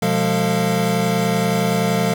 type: tone cluster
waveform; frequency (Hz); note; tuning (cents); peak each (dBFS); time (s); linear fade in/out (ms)
square; 124.7 / 177.4 / 208 / 449.4 / 694; B2 / F3 / G#3 / A4 / F5; +17 / +27 / +3 / +37 / -11; -26 / -21 / -24 / -24 / -25; 0.02-2.14; 5
effects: none